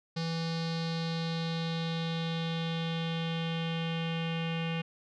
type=tone with low-pass filter sweep; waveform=square; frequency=164.81 Hz; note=E3; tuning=in tune; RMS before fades=-33 dBFS; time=0.16-4.82 s; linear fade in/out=10 ms; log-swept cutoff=4600 to 2800 Hz; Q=4.6; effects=none